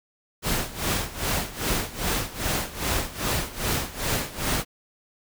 pink noise with tremolo, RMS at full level -24 dBFS, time 0.42-4.65 s, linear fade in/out 50 ms, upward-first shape sine, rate 2.5 Hz, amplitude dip 85%, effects none

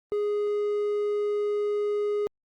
triangle tone, 414.6 Hz, G#4, 3 cents flat, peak -22 dBFS, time 0.12-2.27 s, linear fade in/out 0 ms, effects Opus 32 kbps

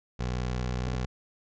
20% pulse tone with pitch glide, 61.74 to 62.31 Hz, B1 to B1, 0 to +16 cents, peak -24 dBFS, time 0.19-1.06 s, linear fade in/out 10 ms, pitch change +16 cents, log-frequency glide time 0.43-0.86 s
clicks, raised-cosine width 2 ms, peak -25 dBFS, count 2, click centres 0.878 / 0.942 s
effects resampled to 16000 Hz

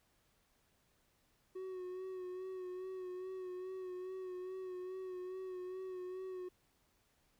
triangle tone with vibrato, 370 Hz, F#4, in tune, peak -40 dBFS, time 1.55-6.49 s, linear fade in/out 10 ms, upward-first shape sine, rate 2.4 Hz, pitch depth 33 cents each way, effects pink hiss -75 dBFS RMS until 7.39 s

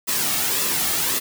white noise with flanger, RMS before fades -22 dBFS, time 0.07-1.2 s, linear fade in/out 20 ms, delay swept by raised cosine 1.3 to 2.03 ms, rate 1.8 Hz, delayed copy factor -0.55, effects none

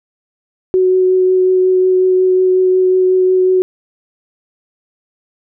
sine tone with vibrato, 370.9 Hz, F#4, 4 cents sharp, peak -8 dBFS, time 0.74-3.62 s, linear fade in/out 0 ms, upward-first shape triangle, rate 5.5 Hz, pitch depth 11 cents each way, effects none

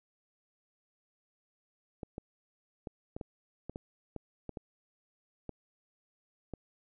clicks, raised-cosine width 2 ms, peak -26 dBFS, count 12, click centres 2.032 / 2.181 / 2.872 / 3.165 / 3.212 / 3.696 / 3.759 / 4.163 / 4.493 / 4.572 / 5.493 / 6.537 s, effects none

